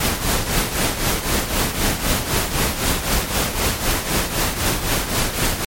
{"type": "noise with tremolo", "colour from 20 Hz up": "pink", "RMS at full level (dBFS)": -17, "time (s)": [0, 5.65], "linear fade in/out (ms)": 5, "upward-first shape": "triangle", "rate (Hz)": 3.9, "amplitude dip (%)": 70, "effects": ["MP3 64 kbps"]}